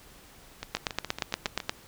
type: two click trains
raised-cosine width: 0.2 ms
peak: -9 / -17 dBFS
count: 9 / 8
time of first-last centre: 0.75-1.695 / 0.63-1.602 s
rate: 8.47 / 7.2 Hz
effects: pink hiss -53 dBFS RMS until 1.87 s